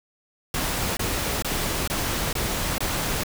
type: noise bursts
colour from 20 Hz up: pink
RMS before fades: -26 dBFS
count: 6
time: 0.54-3.235 s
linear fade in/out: 2 ms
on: 430 ms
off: 23 ms
effects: none